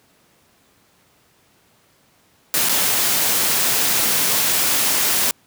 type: noise with dropouts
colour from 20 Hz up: white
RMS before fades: -18 dBFS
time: 2.54-5.31 s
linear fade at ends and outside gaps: 1 ms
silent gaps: 2.688-2.693 s
effects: pink hiss -57 dBFS RMS until 5.46 s + high-pass 100 Hz 12 dB/octave